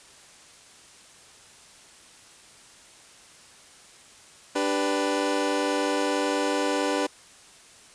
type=chord; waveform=25% pulse; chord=G major; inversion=second; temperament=equal with one note detuned; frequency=293.7 / 392 / 496.5 Hz; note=D4 / G4 / B4; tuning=0 / 0 / +9 cents; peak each=-23 / -26 / -24 dBFS; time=4.55-7.07 s; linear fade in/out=10 ms; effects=white hiss -51 dBFS RMS until 7.94 s + resampled to 22050 Hz